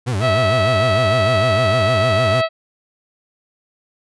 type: tone with vibrato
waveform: 40% pulse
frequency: 110 Hz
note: A2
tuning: in tune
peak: -17 dBFS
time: 0.06-2.42 s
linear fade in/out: 20 ms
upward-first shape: sine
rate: 6.6 Hz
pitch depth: 270 cents each way
type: harmonic tone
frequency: 650 Hz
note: E5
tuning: 24 cents flat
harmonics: 1 / 2 / 3 / 4 / 5 / 6 / 7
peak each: -16 / -22 / -26 / -28 / -30 / -32 / -33 dBFS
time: 0.2-2.49 s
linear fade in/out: 50 ms
effects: resampled to 24000 Hz